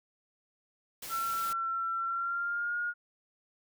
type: noise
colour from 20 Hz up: white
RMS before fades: -42 dBFS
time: 1.02-1.53 s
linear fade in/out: 5 ms
type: tone with pitch glide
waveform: sine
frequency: 1351 to 1429.7 Hz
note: E6 to F6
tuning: +42 to +40 cents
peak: -30 dBFS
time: 1.09-2.94 s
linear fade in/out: 50 ms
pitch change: +98 cents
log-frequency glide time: 2.01-2.77 s
effects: none